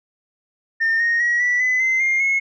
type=tone with pitch steps; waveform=sine; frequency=1813 / 1860.7 / 1909.7 / 1960 / 2012 / 2065 / 2119 / 2175 Hz; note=A#6 / A#6 / A#6 / B6 / B6 / C7 / C7 / C#7; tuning=-49 / -4 / +41 / -14 / +32 / -23 / +21 / -33 cents; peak=-14 dBFS; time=0.8-2.4 s; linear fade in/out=20 ms; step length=200 ms; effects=tanh soft clip ceiling -13 dBFS

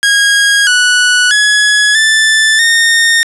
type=tone with pitch steps; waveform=sawtooth; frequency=1638 / 1476 / 1686 / 1761 / 1837 Hz; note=G#6 / F#6 / G#6 / A6 / A#6; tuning=-24 / -5 / +26 / +1 / -26 cents; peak=-3 dBFS; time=0.03-3.23 s; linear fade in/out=0 ms; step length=640 ms; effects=resampled to 24000 Hz + 7-bit

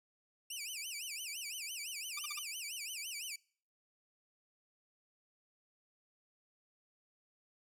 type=tone with vibrato; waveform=15% pulse; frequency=2637 Hz; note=E7; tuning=in tune; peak=-34 dBFS; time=0.5-3.36 s; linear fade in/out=5 ms; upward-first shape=sine; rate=5.9 Hz; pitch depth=260 cents each way
type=tone bursts; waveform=15% pulse; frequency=1190 Hz; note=D6; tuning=22 cents sharp; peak=-35 dBFS; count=4; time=2.17-2.393 s; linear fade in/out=5 ms; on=22 ms; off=45 ms
effects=noise-tail reverb RT60 0.5 s tail -25 dB re dry

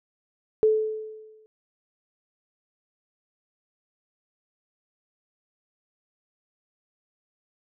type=tone with exponential decay; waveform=sine; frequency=434.4 Hz; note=A4; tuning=22 cents flat; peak=-14 dBFS; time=0.63-1.46 s; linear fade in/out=0 ms; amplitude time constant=180 ms; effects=none

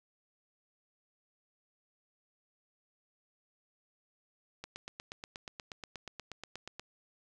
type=click train; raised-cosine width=0.2 ms; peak=-25 dBFS; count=19; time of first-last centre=4.64-6.796 s; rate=8.35 Hz; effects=none

